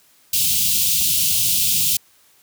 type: band-stop noise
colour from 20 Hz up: white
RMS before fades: -18 dBFS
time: 0.33-1.97 s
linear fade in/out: 5 ms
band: 210 to 2700 Hz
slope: 48 dB/octave
effects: white hiss -55 dBFS RMS until 2.42 s + high-pass 60 Hz 12 dB/octave